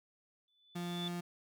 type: tone with exponential growth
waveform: sine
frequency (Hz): 3489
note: A7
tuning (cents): -15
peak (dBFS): -37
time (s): 0.48-1.08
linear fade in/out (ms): 1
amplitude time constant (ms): 130
type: tone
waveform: 35% pulse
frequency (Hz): 174.61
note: F3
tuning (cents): 0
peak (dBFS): -36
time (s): 0.75-1.21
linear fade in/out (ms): 10
effects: none